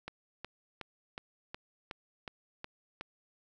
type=click train; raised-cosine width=0.3 ms; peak=-24 dBFS; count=9; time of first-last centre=0.08-3.01 s; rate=2.73 Hz; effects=none